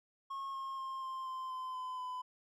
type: tone with pitch steps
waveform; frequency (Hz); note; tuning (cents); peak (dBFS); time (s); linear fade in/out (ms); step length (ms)
triangle; 1087 / 1075.1 / 1063.4 / 1051.8 / 1040.3 / 1029 / 1017.7 / 1006.6; C#6 / C6 / C6 / C6 / C6 / C6 / C6 / B5; -34 / +47 / +28 / +9 / -10 / -29 / -48 / +33; -37; 0.3-2.22; 10; 240
effects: none